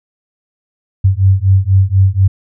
sine beating tone pair, 94.1 / 98.2 Hz, F#2 / G2, +30 / +4 cents, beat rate 4.1 Hz, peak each -10 dBFS, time 1.04-2.28 s, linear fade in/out 10 ms, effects none

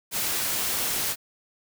white noise, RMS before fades -27 dBFS, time 0.11-1.16 s, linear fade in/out 50 ms, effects none

